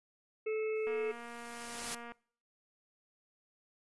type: harmonic tone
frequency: 435.4 Hz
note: A4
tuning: 18 cents flat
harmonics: 1 / 3 / 5 / 6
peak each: -32 / -52 / -47 / -48 dBFS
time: 0.46-1.12 s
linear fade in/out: 10 ms
type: noise with exponential growth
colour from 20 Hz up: white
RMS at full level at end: -37 dBFS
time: 0.75-1.95 s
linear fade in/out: 5 ms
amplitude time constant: 260 ms
type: click train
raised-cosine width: 0.5 ms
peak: -33 dBFS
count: 296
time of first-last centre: 0.87-2.12 s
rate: 236 Hz
effects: noise-tail reverb RT60 0.5 s tail -23 dB re dry + resampled to 24000 Hz